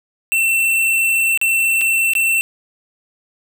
square tone with dropouts, 2691 Hz, E7, 35 cents sharp, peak -14 dBFS, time 0.32-2.41 s, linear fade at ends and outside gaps 0 ms, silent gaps 1.375-1.414 / 1.811-1.815 / 2.135-2.152 s, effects none

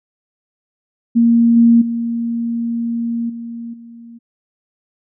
sine tone with level steps, 233.1 Hz, A#3, in tune, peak -8 / -6 / -17 / -25 / -34 dBFS, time 1.15-4.19 s, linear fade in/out 20 ms, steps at 1.56 / 1.81 / 3.29 / 3.73 s, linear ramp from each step 10 ms, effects none

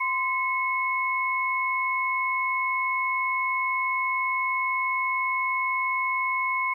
sine tone pair together, 1035 / 2191 Hz, C6 / C#7, -19 / -21 cents, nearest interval octave + minor second, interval 1298 cents, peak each -26 dBFS, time 0-6.74 s, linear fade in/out 10 ms, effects 10-bit

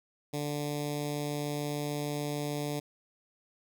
10% pulse tone with notch filter, 146.7 Hz, D3, 2 cents flat, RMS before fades -34 dBFS, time 0.33-2.8 s, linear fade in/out 10 ms, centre 1400 Hz, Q 0.57, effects none

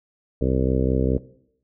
harmonic tone, 64.9 Hz, C2, 13 cents flat, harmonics 1 / 2 / 3 / 4 / 5 / 6 / 7 / 8 / 9, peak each -24 / -25 / -29 / -26 / -30 / -29 / -26 / -32 / -35 dBFS, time 0.41-1.18 s, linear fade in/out 5 ms, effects noise-tail reverb RT60 0.7 s tail -18 dB re dry

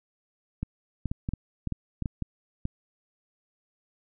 clicks, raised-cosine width 5 ms, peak -17 dBFS, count 11, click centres 0.63 / 1.057 / 1.115 / 1.289 / 1.336 / 1.673 / 1.723 / 2.023 / 2.058 / 2.223 / 2.654 s, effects none

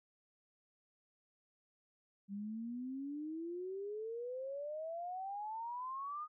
sine exponential sweep, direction up, 195.5 to 1244.5 Hz, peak -40 dBFS, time 2.28-6.28 s, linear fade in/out 50 ms, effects none

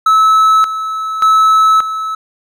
triangle tone with tremolo, 1300 Hz, E6, 24 cents flat, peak -4 dBFS, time 0.06-2.15 s, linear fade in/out 5 ms, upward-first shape square, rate 0.86 Hz, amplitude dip 70%, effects none

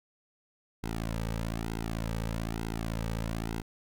sawtooth tone with flanger, 55.8 Hz, A1, 25 cents sharp, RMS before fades -34 dBFS, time 0.83-3.62 s, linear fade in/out 10 ms, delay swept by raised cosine 1.7 to 2.9 ms, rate 1.1 Hz, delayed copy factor -0.85, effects none

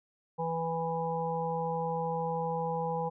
harmonic tone, 164.81 Hz, E3, in tune, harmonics 1 / 3 / 5 / 6, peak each -36 / -34 / -34 / -39 dBFS, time 0.38-3.1 s, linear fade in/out 20 ms, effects none

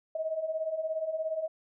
sine beating tone pair, 622.3 / 639.3 Hz, D#5 / D#5, 0 / +47 cents, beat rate 17 Hz, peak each -36 / -31 dBFS, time 0.15-1.48 s, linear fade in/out 5 ms, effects none

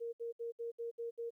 sine tone bursts, 466.2 Hz, A#4, in tune, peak -38 dBFS, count 7, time 0-1.306 s, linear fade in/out 20 ms, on 130 ms, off 66 ms, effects 13-bit

